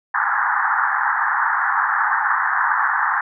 white band-pass noise, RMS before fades -19 dBFS, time 0.14-3.21 s, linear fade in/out 5 ms, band 800 to 1800 Hz, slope 96 dB/octave, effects none

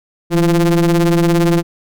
square ring-modulated tone, 86.9 Hz, F2, 8 cents flat, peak -8 dBFS, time 0.3-1.63 s, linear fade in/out 50 ms, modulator 252 Hz, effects none

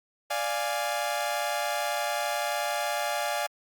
sawtooth chord, D diminished, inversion none, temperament equal, 587.3 / 698.5 / 830.6 Hz, D5 / F5 / Ab5, 0 / 0 / 0 cents, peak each -28 dBFS, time 0.3-3.47 s, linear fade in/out 10 ms, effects Opus 48 kbps

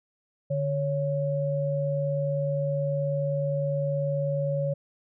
sine tone pair together, 146.83 / 556.3 Hz, D3 / C#5, 0 / +6 cents, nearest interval octave + major seventh, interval 2306 cents, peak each -27 dBFS, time 0.5-4.74 s, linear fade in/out 10 ms, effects none

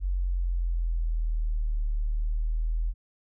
sine exponential two-way sweep, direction down then up, 46.25 to 37.22 to 41.34 Hz, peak -24 dBFS, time 0-2.94 s, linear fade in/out 50 ms, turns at 1.9 s, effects none

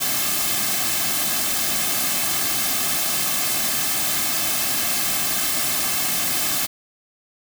white noise with comb filter, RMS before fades -22 dBFS, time 0-6.67 s, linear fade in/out 20 ms, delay 2.1 ms, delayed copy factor -0.7, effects none

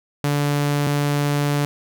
sawtooth tone pair in turn, 144.8 / 144.8 Hz, D3 / D3, -24 / -24 cents, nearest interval unison, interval 0 cents, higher neither, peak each -14 dBFS, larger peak neither, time 0.24-0.87 / 0.87-1.65 s, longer second, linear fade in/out 0 ms, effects none

